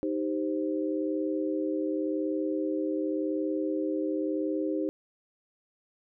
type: chord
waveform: sine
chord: C minor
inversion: first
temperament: equal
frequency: 311.1 / 392 / 523.3 Hz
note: Eb4 / G4 / C5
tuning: 0 / 0 / 0 cents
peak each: -29 / -33 / -34 dBFS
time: 0.03-4.89 s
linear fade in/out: 0 ms
effects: none